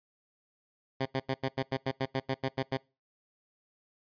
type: tone bursts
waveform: 10% pulse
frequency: 133.2 Hz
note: C3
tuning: 31 cents sharp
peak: -20 dBFS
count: 13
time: 1-2.773 s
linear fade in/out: 10 ms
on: 57 ms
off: 86 ms
effects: noise-tail reverb RT60 0.3 s tail -25 dB re dry + resampled to 11025 Hz